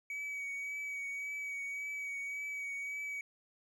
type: tone with vibrato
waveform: triangle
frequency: 2267 Hz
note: C#7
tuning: 38 cents sharp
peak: -36 dBFS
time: 0.1-3.21 s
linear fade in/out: 2 ms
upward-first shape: triangle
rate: 1.8 Hz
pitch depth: 25 cents each way
effects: none